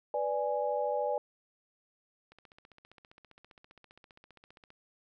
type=chord; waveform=sine; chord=G# diminished; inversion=first; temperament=equal; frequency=493.9 / 587.3 / 830.6 Hz; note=B4 / D5 / G#5; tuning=0 / 0 / 0 cents; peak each=-34 / -32 / -34 dBFS; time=0.14-1.18 s; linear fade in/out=2 ms
type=click train; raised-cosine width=0.3 ms; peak=-39 dBFS; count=37; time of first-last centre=2.32-4.704 s; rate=15.1 Hz
effects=none